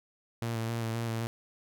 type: tone with vibrato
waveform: sawtooth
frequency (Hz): 114.7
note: A#2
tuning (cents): -28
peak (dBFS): -27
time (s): 0.42-1.27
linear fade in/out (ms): 0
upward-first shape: square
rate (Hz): 3.8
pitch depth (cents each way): 23
effects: none